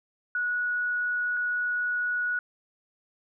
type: tone pair in turn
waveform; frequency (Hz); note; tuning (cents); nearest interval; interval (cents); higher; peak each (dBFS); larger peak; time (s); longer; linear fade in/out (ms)
sine; 1463 / 1463; F#6 / F#6; -20 / -20; unison; 0; neither; -25; neither; 0.35-1.37 / 1.37-2.39; neither; 2
effects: none